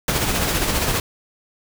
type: noise with tremolo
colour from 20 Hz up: pink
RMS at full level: -19 dBFS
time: 0.08-1 s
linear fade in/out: 2 ms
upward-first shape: sine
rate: 15 Hz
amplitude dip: 40%
effects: none